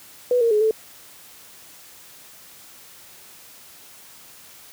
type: tone with pitch steps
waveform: sine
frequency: 493.4 / 463.2 / 422.8 / 438.9 Hz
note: B4 / A#4 / G#4 / A4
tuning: -2 / -11 / +31 / -4 cents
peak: -15 dBFS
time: 0.31-0.71 s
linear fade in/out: 2 ms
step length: 100 ms
effects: white hiss -46 dBFS RMS until 4.72 s + high-pass 60 Hz 12 dB/octave